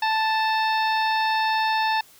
harmonic tone with a mistuned harmonic, 879 Hz, A5, 2 cents flat, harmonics 1 / 2 / 3 / 4 / 5 / 6, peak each -21 / -27 / -31 / -33 / -35 / -37 dBFS, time 0.02-2.01 s, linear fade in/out 5 ms, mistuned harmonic 4, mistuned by +67 cents, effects white hiss -52 dBFS RMS until 2.19 s

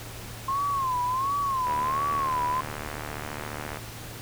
sine tone with vibrato, 1059 Hz, C6, 21 cents sharp, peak -24 dBFS, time 0.48-2.61 s, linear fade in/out 5 ms, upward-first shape sine, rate 1.4 Hz, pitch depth 130 cents each way
click train, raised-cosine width 0.5 ms, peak -19 dBFS, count 158, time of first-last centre 1.67-3.772 s, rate 74.7 Hz
effects added 113 Hz sine -42 dBFS peak until 4.21 s + pink hiss -41 dBFS RMS until 4.21 s

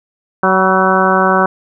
harmonic tone with a mistuned harmonic, 188.3 Hz, F#3, 31 cents sharp, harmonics 1 / 2 / 3 / 4 / 5 / 6 / 7 / 8, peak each -17 / -17 / -17 / -17 / -17 / -17 / -17 / -17 dBFS, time 0.43-1.46 s, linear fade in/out 2 ms, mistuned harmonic 5, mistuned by +38 cents, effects none

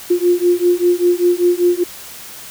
sine beating tone pair, 350 / 355.1 Hz, F4 / F4, +4 / +29 cents, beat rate 5.1 Hz, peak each -14 dBFS, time 0.1-1.84 s, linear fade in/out 10 ms, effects white hiss -34 dBFS RMS until 2.5 s

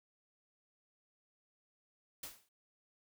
white noise with exponential decay, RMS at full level -42 dBFS, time 2.23-2.49 s, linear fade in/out 5 ms, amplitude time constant 56 ms, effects none

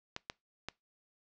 clicks, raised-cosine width 0.2 ms, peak -20 dBFS, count 3, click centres 0.164 / 0.299 / 0.686 s, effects noise-tail reverb RT60 0.2 s tail -23 dB re dry + low-pass 6000 Hz 12 dB/octave

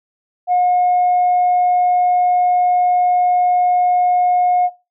sine tone, 720 Hz, F#5, 47 cents flat, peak -10 dBFS, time 0.47-4.7 s, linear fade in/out 50 ms, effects noise-tail reverb RT60 0.3 s tail -22 dB re dry + tanh soft clip ceiling -8 dBFS

